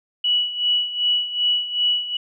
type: tone with tremolo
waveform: sine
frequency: 2940 Hz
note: F#7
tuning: 12 cents flat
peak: -15 dBFS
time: 0.24-2.17 s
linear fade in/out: 5 ms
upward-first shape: sine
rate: 2.6 Hz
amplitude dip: 75%
effects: none